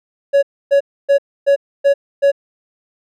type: tone bursts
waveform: triangle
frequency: 560 Hz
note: C#5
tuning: 18 cents sharp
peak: -6 dBFS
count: 6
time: 0.33-2.318 s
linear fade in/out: 20 ms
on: 98 ms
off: 280 ms
effects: none